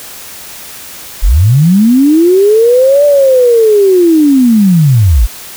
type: linear two-way sweep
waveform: sine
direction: up then down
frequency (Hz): 32.26 to 587.3 to 44.65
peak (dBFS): -3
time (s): 1.22-5.27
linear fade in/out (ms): 20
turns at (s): 3.05
effects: white hiss -28 dBFS RMS until 5.56 s